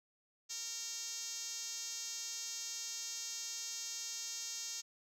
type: tone with band-pass filter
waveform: 5% pulse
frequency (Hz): 460.8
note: A#4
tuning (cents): -20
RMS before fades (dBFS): -43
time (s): 0.49-4.82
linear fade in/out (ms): 20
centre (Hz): 6600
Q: 3.8
effects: none